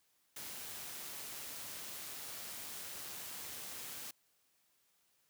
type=noise with amplitude modulation; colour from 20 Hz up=white; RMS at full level=-45 dBFS; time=0.36-4.11 s; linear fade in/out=5 ms; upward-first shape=sine; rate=146 Hz; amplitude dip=25%; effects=white hiss -75 dBFS RMS until 5.29 s + high-pass 60 Hz 12 dB/octave